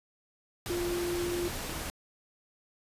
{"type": "tone in noise", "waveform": "sine", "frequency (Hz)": 349.2, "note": "F4", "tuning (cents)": 0, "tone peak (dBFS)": -30, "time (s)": [0.7, 1.48], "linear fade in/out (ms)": 0, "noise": "pink", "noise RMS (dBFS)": -37, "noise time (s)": [0.66, 1.9], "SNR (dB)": 4, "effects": ["resampled to 32000 Hz"]}